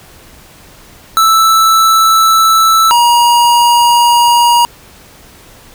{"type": "tone pair in turn", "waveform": "square", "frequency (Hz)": [1318.5, 951.4], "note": ["E6", "A#5"], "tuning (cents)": [0, 35], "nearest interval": "tritone", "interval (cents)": 565, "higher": "first", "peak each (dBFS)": -6, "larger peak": "neither", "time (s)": [[1.17, 2.91], [2.91, 4.65]], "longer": "neither", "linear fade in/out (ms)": 0, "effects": ["pink hiss -39 dBFS RMS until 5.74 s"]}